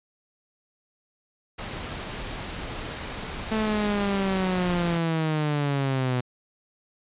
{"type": "noise", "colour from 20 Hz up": "pink", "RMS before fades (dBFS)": -34, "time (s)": [1.58, 4.98], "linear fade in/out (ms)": 10}
{"type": "linear sweep", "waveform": "sawtooth", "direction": "down", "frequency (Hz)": [220.4, 123.47], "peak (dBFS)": -19, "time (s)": [3.51, 6.21], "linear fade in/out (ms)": 10}
{"effects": ["resampled to 8000 Hz"]}